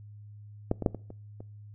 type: clicks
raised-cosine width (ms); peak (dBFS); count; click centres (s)
2; -12 / -19 / -9 / -23 / -29 / -30; 6; 0.714 / 0.823 / 0.862 / 0.947 / 1.104 / 1.405
effects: noise-tail reverb RT60 0.5 s tail -23 dB re dry + added 104 Hz sine -45 dBFS peak until 1.74 s